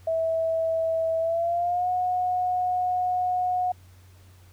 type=tone with pitch glide; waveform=sine; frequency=652 to 727.6 Hz; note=E5 to F#5; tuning=-19 to -29 cents; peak=-22 dBFS; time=0.07-3.72 s; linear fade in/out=5 ms; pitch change=+190 cents; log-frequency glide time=1.19-1.89 s; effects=added 91 Hz sine -49 dBFS peak until 4.52 s + pink hiss -59 dBFS RMS until 4.52 s